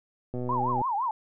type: click train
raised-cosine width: 2 ms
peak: -21 dBFS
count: 60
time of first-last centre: 0.34-0.816 s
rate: 124 Hz
type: tone with vibrato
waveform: sine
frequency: 926 Hz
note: A#5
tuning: 12 cents flat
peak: -25 dBFS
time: 0.49-1.11 s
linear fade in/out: 2 ms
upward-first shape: triangle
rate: 5.9 Hz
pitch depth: 300 cents each way
effects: none